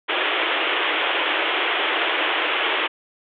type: band-pass noise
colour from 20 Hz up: white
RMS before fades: -22 dBFS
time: 0.08-2.88 s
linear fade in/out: 20 ms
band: 300 to 3400 Hz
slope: 96 dB/octave
effects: none